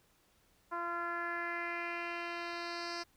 10% pulse tone with low-pass filter sweep, 343.4 Hz, F4, 29 cents flat, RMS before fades -39 dBFS, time 0.71-3.04 s, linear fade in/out 20 ms, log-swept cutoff 1200 to 5100 Hz, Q 3.1, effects pink hiss -70 dBFS RMS until 3.16 s

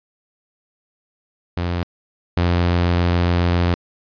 sawtooth tone pair in turn, 87.31 / 87.31 Hz, F2 / F2, 0 / 0 cents, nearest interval unison, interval 0 cents, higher neither, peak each -16 / -11 dBFS, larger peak second, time 1.57-1.83 / 2.37-3.74 s, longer second, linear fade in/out 0 ms, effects resampled to 11025 Hz

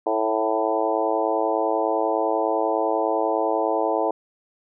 harmonic tone with a mistuned harmonic, 110 Hz, A2, in tune, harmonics 3 / 4 / 5 / 6 / 7 / 8 / 9, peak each -28 / -26 / -27 / -26 / -27 / -28 / -32 dBFS, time 0.06-4.11 s, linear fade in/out 5 ms, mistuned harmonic 7, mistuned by -15 cents, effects none

